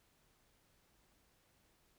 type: silence
effects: pink hiss -73 dBFS RMS until 1.98 s